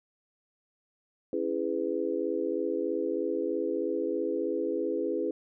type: chord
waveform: sine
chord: C# minor seventh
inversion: none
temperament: just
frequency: 277.2 / 332.6 / 415.8 / 498.9 Hz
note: C#4 / E4 / G#4 / B4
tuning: 0 / +16 / +2 / +17 cents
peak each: -36 / -32 / -32 / -33 dBFS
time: 1.33-5.31 s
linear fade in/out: 2 ms
effects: none